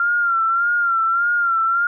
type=tone with vibrato; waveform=sine; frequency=1380 Hz; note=F6; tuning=21 cents flat; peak=-15 dBFS; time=0-1.87 s; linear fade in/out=2 ms; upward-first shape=sine; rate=1.7 Hz; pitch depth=58 cents each way; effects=none